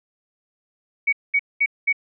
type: tone bursts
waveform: sine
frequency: 2249 Hz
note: C#7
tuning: 24 cents sharp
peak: -15 dBFS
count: 4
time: 1.07-1.928 s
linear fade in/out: 10 ms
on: 57 ms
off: 210 ms
effects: none